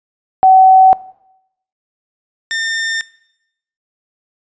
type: tone pair in turn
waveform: sine / sawtooth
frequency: 757 / 1808.3 Hz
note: F#5 / A6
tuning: +39 / +47 cents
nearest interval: octave + minor third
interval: 1508 cents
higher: second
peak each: -4 / -13 dBFS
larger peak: first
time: 0.43-0.93 / 2.51-3.01 s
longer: neither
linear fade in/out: 0 ms
effects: noise-tail reverb RT60 0.8 s tail -20 dB re dry + resampled to 16000 Hz